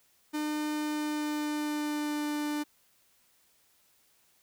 45% pulse tone with pitch glide, 302 to 297 Hz, D4 to D4, +48 to +20 cents, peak -30 dBFS, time 0.33-2.64 s, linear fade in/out 20 ms, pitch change -28 cents, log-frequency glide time 0.75-2.27 s, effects white hiss -67 dBFS RMS until 4.42 s

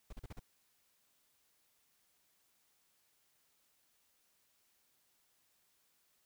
brown noise bursts, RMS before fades -45 dBFS, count 5, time 0.1-0.395 s, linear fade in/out 5 ms, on 27 ms, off 40 ms, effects white hiss -75 dBFS RMS until 6.25 s

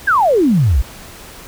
sine exponential sweep, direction down, 1691 to 53.8 Hz, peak -9 dBFS, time 0.07-0.82 s, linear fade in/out 10 ms, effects pink hiss -36 dBFS RMS until 1.47 s

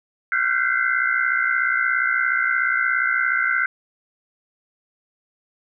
sine tone cluster, 1384 / 1510 / 1567 / 2018 / 2091 Hz, F6 / F#6 / G6 / B6 / C7, -16 / +35 / -1 / +37 / -2 cents, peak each -24 / -22 / -24 / -28 / -26 dBFS, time 0.32-3.66 s, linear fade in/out 2 ms, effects none

